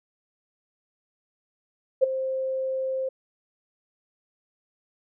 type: tone with ADSR envelope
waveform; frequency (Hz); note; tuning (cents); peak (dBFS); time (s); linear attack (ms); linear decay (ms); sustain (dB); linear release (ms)
sine; 526; C5; +9; -12; 2.01-3.09; 25; 11; -13; 7
effects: none